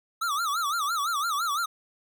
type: tone with vibrato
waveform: square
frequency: 1255 Hz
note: D#6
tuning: 15 cents sharp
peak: -26 dBFS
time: 0.21-1.66 s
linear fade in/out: 10 ms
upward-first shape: sine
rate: 5.9 Hz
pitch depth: 190 cents each way
effects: none